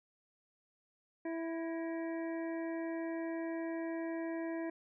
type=harmonic tone with a mistuned harmonic; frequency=329.6 Hz; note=E4; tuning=in tune; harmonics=1 / 2 / 3 / 5 / 6 / 7; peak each=-37 / -43 / -51 / -52 / -53 / -57 dBFS; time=1.25-4.7 s; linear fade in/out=5 ms; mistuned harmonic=6; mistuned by=-71 cents; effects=none